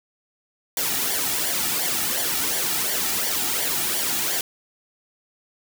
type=noise with flanger; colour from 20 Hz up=white; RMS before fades=-24 dBFS; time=0.77-4.41 s; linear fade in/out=2 ms; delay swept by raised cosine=0.76 to 1.96 ms; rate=2.8 Hz; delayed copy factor=-0.65; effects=none